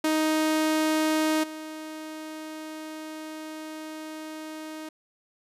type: tone with level steps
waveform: sawtooth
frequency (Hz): 312.2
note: D#4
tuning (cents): +6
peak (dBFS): -18 / -32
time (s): 0.04-4.89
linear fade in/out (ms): 5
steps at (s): 1.43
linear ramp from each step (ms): 10
effects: resampled to 32000 Hz